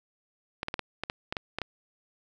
clicks, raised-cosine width 0.3 ms, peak -15 dBFS, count 10, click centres 0.631 / 0.684 / 0.741 / 0.793 / 1.036 / 1.099 / 1.325 / 1.368 / 1.586 / 1.617 s, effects none

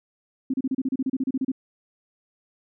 sine tone bursts, 263.2 Hz, C4, 10 cents sharp, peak -21 dBFS, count 15, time 0.5-1.518 s, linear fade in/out 5 ms, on 38 ms, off 32 ms, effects none

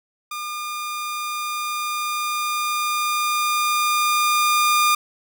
sawtooth tone with level ramp, 1209 Hz, D6, 50 cents sharp, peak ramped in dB -24 to -11 dBFS, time 0.31-4.95 s, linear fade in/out 5 ms, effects none

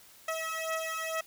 15% pulse beating tone pair, 644 / 646.2 Hz, E5 / E5, -41 / -35 cents, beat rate 2.2 Hz, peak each -29 / -29 dBFS, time 0.28-1.21 s, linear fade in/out 5 ms, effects white hiss -56 dBFS RMS until 1.26 s

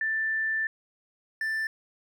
sine / triangle tone pair in turn, 1770 / 1770 Hz, A6 / A6, +10 / +10 cents, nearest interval unison, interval 0 cents, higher neither, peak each -25 dBFS, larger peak neither, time 0.01-0.67 / 1.41-1.67 s, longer first, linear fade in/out 2 ms, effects none

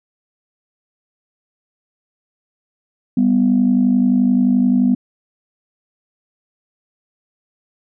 sine tone pair together, 196.26 / 247.8 Hz, G3 / B3, +2 / +6 cents, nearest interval major third, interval 404 cents, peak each -15 / -12 dBFS, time 3.17-4.95 s, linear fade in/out 5 ms, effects tanh soft clip ceiling -5 dBFS

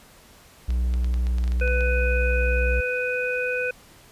triangle tone with vibrato, 60.9 Hz, B1, 24 cents flat, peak -18 dBFS, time 0.68-2.81 s, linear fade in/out 10 ms, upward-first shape triangle, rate 1 Hz, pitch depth 8 cents each way
clicks, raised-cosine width 0.2 ms, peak -23 dBFS, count 12, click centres 0.705 / 0.939 / 1.045 / 1.141 / 1.269 / 1.384 / 1.44 / 1.478 / 1.52 / 1.599 / 1.677 / 1.808 s
harmonic tone, 499 Hz, B4, 18 cents sharp, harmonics 1 / 3 / 5, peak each -26 / -28 / -28 dBFS, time 1.61-3.71 s, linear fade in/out 5 ms
effects pink hiss -51 dBFS RMS until 4.11 s + resampled to 32000 Hz

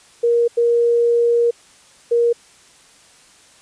sine tone bursts at uneven times, 471.6 Hz, A#4, 20 cents sharp, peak -12 dBFS, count 3, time 0.23-0.48 / 0.57-1.51 / 2.11-2.33 s, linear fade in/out 10 ms, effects white hiss -49 dBFS RMS until 3.61 s + resampled to 22050 Hz

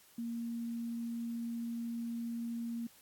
sine tone, 233.1 Hz, A#3, in tune, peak -36 dBFS, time 0.18-2.87 s, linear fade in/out 5 ms, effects white hiss -62 dBFS RMS until 3.01 s + AAC 64 kbps

